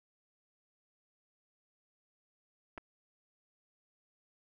clicks, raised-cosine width 0.5 ms, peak -30 dBFS, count 2, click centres 2.777 / 2.78 s, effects none

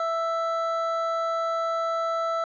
triangle tone pair together, 661 / 1322 Hz, E5 / E6, +5 / +5 cents, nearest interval octave, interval 1200 cents, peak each -25 dBFS, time 0-2.44 s, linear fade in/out 2 ms, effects resampled to 16000 Hz

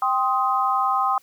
sine chord, C minor, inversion second, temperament just, 784.9 / 1046.5 / 1255.8 Hz, G5 / C6 / Eb6, +2 / 0 / +16 cents, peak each -23 / -23 / -22 dBFS, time 0.02-1.18 s, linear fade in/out 2 ms, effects white hiss -57 dBFS RMS until 1.22 s

